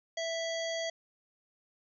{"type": "harmonic tone", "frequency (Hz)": 659.3, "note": "E5", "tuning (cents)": 0, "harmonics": [1, 3, 5, 7, 9, 10], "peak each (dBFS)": [-34, -40, -41, -44, -48, -47], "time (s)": [0.17, 0.9], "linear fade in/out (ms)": 5, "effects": []}